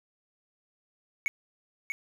triangle tone with echo, 2217 Hz, C#7, in tune, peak -23 dBFS, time 1.26-1.28 s, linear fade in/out 0 ms, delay 640 ms, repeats 1, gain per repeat -5 dB, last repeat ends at 1.92 s, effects 9-bit

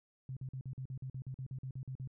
sine tone bursts, 130.81 Hz, C3, in tune, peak -39 dBFS, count 15, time 0.29-2.075 s, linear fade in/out 2 ms, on 77 ms, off 45 ms, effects none

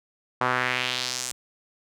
sawtooth tone with band-pass filter sweep, 125.8 Hz, B2, 32 cents sharp, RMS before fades -27 dBFS, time 0.41-1.32 s, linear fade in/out 2 ms, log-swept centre 1100 to 8200 Hz, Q 2, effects none

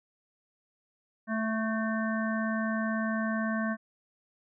harmonic tone with a mistuned harmonic, 220.5 Hz, A3, 4 cents sharp, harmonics 1 / 3 / 5 / 7 / 8, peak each -29 / -36 / -38 / -37 / -39 dBFS, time 1.27-3.77 s, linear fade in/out 50 ms, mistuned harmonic 8, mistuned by +35 cents, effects none

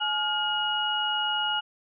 sine tone cluster, 849 / 1415 / 2893 Hz, G#5 / F6 / F#7, +38 / +22 / -40 cents, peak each -30 / -30 / -27 dBFS, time 0-1.61 s, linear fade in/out 20 ms, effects none

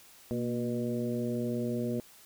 harmonic tone with a mistuned harmonic, 121.4 Hz, B2, 29 cents flat, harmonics 1 / 2 / 3 / 4 / 5, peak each -37 / -32 / -37 / -38 / -41 dBFS, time 0.31-2 s, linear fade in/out 0 ms, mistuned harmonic 2, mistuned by -53 cents, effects white hiss -56 dBFS RMS until 2.25 s

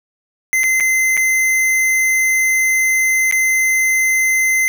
square tone with dropouts, 2065 Hz, C7, 23 cents flat, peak -13 dBFS, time 0.53-4.68 s, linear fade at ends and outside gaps 0 ms, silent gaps 0.634-0.639 / 0.8-0.806 / 1.169-1.175 / 3.312-3.324 s, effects none

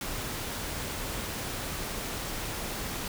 pink noise, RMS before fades -35 dBFS, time 0.01-3.08 s, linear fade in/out 2 ms, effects none

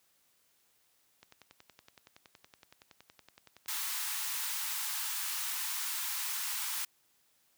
click train, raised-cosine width 0.2 ms, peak -35 dBFS, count 28, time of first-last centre 1.23-3.753 s, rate 10.7 Hz
white high-pass noise, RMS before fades -36 dBFS, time 3.68-6.85 s, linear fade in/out 5 ms, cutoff 820 Hz, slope 96 dB/octave
effects white hiss -71 dBFS RMS until 7.57 s + high-pass 60 Hz 12 dB/octave

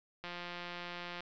click train, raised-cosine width 0.3 ms, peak -27 dBFS, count 170, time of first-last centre 0.24-1.206 s, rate 175 Hz, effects resampled to 16000 Hz

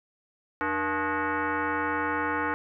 sine tone with frequency modulation, 300 Hz, D4, 37 cents sharp, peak -25 dBFS, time 0.61-2.54 s, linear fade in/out 0 ms, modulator 388 Hz, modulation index 4.1, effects none

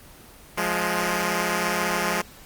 5% pulse tone pair together, 175.8 / 209.5 Hz, F3 / G#3, +12 / +15 cents, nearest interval minor third, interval 303 cents, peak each -14 dBFS, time 0.57-2.22 s, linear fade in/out 10 ms, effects pink hiss -47 dBFS RMS until 2.45 s + Opus 24 kbps

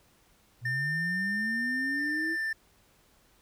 sine linear sweep, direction up, 116.54 to 332.6 Hz, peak -33 dBFS, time 0.61-2.37 s, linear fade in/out 50 ms
triangle tone with pitch glide, 1800 to 1781.4 Hz, A6 to A6, +39 to +21 cents, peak -27 dBFS, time 0.65-2.53 s, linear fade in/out 5 ms, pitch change -18 cents, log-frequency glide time 1.93-2.28 s
effects pink hiss -64 dBFS RMS until 3.41 s

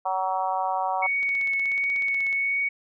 harmonic tone, 188.2 Hz, F#3, 30 cents sharp, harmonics 3 / 4 / 5 / 6 / 7, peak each -34 / -26 / -28 / -32 / -39 dBFS, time 0.05-1.07 s, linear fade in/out 10 ms
sine tone with vibrato, 2221 Hz, C#7, 3 cents sharp, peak -22 dBFS, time 1.02-2.69 s, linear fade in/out 10 ms, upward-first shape triangle, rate 1.4 Hz, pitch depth 14 cents each way
click train, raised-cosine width 0.2 ms, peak -25 dBFS, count 19, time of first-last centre 1.23-2.328 s, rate 16.4 Hz
effects none

